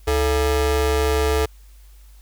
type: ring-modulated tone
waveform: 40% pulse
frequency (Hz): 253.9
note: B3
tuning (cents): +48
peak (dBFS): -13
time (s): 0.07-1.46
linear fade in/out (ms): 10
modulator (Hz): 183
effects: added 50 Hz sine -43 dBFS peak until 2.21 s + white hiss -57 dBFS RMS until 2.21 s